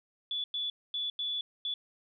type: tone bursts at uneven times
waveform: sine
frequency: 3444 Hz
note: A7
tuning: 38 cents flat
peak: -31 dBFS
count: 5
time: 0.31-0.44 / 0.54-0.7 / 0.94-1.1 / 1.19-1.41 / 1.65-1.74 s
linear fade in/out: 2 ms
effects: none